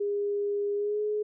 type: tone with pitch glide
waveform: sine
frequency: 407.6 to 421.7 Hz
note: G#4 to G#4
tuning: -32 to +26 cents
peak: -26 dBFS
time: 0-1.23 s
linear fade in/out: 10 ms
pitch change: +58 cents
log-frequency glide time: 0.75-1.01 s
effects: none